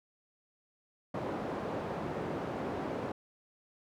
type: band-pass noise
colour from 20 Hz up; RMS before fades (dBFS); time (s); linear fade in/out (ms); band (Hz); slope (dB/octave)
white; -37; 1.14-3.12; 5; 110 to 620; 12
effects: none